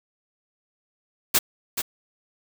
white noise with echo, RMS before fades -18 dBFS, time 1.34-1.39 s, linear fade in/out 10 ms, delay 430 ms, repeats 1, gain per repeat -8 dB, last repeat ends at 1.82 s, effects none

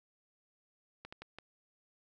clicks, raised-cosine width 0.3 ms, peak -30 dBFS, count 4, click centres 1.05 / 1.125 / 1.22 / 1.386 s, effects none

